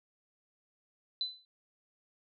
sine tone with exponential decay, 4013 Hz, B7, 27 cents sharp, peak -28 dBFS, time 1.21-1.45 s, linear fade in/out 1 ms, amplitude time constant 52 ms, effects none

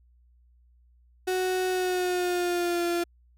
35% pulse tone with pitch glide, 370 to 345.2 Hz, F#4 to F4, 0 to -20 cents, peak -23 dBFS, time 1.27-3.04 s, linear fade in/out 10 ms, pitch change -120 cents, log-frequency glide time 1.69-2.84 s, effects added 60 Hz sine -57 dBFS peak until 3.37 s

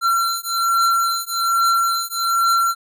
square beating tone pair, 1362 / 1363.2 Hz, F6 / F6, -44 / -42 cents, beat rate 1.2 Hz, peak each -20 dBFS, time 0.01-2.75 s, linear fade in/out 50 ms, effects none

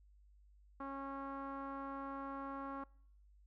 sawtooth tone with low-pass filter, 274.2 Hz, C#4, 19 cents flat, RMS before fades -45 dBFS, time 0.8-2.84 s, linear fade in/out 5 ms, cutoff 1200 Hz, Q 4.5, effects noise-tail reverb RT60 0.7 s tail -26 dB re dry + added 50 Hz sine -62 dBFS peak until 3.46 s

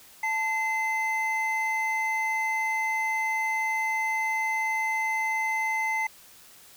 triangle tone pair together, 880 / 2061 Hz, A5 / C7, 0 / -27 cents, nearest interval octave + minor third, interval 1473 cents, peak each -27 / -25 dBFS, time 0.23-6.07 s, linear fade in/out 5 ms, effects white hiss -52 dBFS RMS until 6.76 s

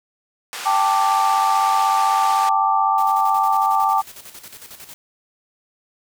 pink band-pass noise, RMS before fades -31 dBFS, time 0.53-2.49 s, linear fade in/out 0 ms, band 930 to 9800 Hz, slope 12 dB/octave
sine chord, G suspended second, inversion none, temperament equal, 784 / 880 / 1174.7 Hz, G5 / A5 / D6, 0 / 0 / 0 cents, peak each -19 dBFS, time 0.65-4.02 s, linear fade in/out 20 ms
white noise with tremolo, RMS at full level -38 dBFS, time 2.98-4.94 s, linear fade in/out 0 ms, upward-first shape square, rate 11 Hz, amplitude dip 60%
effects none

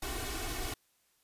pink noise with comb filter, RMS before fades -37 dBFS, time 0.02-0.74 s, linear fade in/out 5 ms, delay 2.7 ms, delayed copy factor +0.95, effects white hiss -72 dBFS RMS until 1.23 s + resampled to 32000 Hz

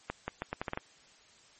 accelerating click train, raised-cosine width 0.5 ms, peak -18 dBFS, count 8, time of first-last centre 0.1-0.774 s, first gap 180 ms, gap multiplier 0.78, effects white hiss -60 dBFS RMS until 1.59 s + MP3 32 kbps

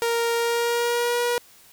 sawtooth tone with pitch glide, 466.2 to 481.2 Hz, A#4 to B4, 0 to -45 cents, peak -17 dBFS, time 0.02-1.38 s, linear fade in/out 0 ms, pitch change +55 cents, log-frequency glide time 0.35-1.2 s, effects white hiss -52 dBFS RMS until 1.72 s

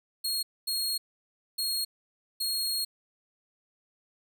sawtooth tone bursts at uneven times, 4281 Hz, C8, 39 cents sharp, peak -25 dBFS, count 4, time 0.24-0.43 / 0.67-0.98 / 1.58-1.85 / 2.4-2.85 s, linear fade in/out 10 ms, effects none

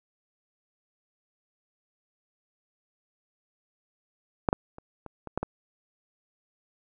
clicks, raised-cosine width 1 ms, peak -7 / -8 / -29 / -26 / -24 / -13 / -15 dBFS, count 7, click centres 4.488 / 4.529 / 4.784 / 5.063 / 5.273 / 5.376 / 5.43 s, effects none

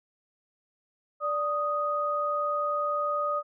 sine tone pair together, 586 / 1244.5 Hz, D5 / D#6, -4 / 0 cents, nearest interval octave + minor second, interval 1304 cents, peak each -30 / -27 dBFS, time 1.2-3.43 s, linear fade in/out 50 ms, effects none

